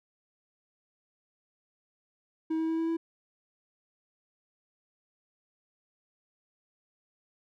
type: tone with pitch steps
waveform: triangle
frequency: 320 / 322.4 / 324.8 / 327.3 / 329.8 Hz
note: D#4 / E4 / E4 / E4 / E4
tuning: +49 / -38 / -26 / -12 / +1 cents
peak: -25 dBFS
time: 2.5-2.97 s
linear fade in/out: 10 ms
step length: 94 ms
effects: none